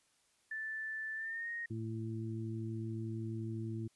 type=tone with pitch glide; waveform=sine; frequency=1760 to 1864.7 Hz; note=A6 to A#6; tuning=0 to 0 cents; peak=-38 dBFS; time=0.51-1.66 s; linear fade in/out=5 ms; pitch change=+100 cents; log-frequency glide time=1.15-1.49 s
type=harmonic tone; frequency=111.7 Hz; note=A2; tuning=27 cents sharp; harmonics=1 / 2 / 3; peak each=-39 / -44 / -44 dBFS; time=1.7-3.88 s; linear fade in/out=10 ms
effects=white hiss -73 dBFS RMS until 3.95 s + resampled to 24000 Hz